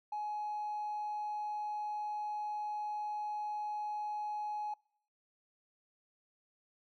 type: tone with hard clipping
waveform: sine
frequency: 841 Hz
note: G#5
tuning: 22 cents sharp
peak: -36 dBFS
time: 0.12-4.74 s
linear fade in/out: 5 ms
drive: 1 dB
effects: noise-tail reverb RT60 0.7 s tail -26 dB re dry